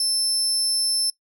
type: tone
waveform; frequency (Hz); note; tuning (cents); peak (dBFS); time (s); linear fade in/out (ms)
30% pulse; 5300; E8; +9; -16; 0-1.1; 2
effects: noise-tail reverb RT60 0.1 s tail -21 dB re dry